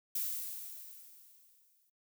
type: noise with exponential decay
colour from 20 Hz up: violet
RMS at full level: -34 dBFS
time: 0.15-1.9 s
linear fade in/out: 5 ms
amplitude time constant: 380 ms
effects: noise-tail reverb RT60 0.1 s tail -23 dB re dry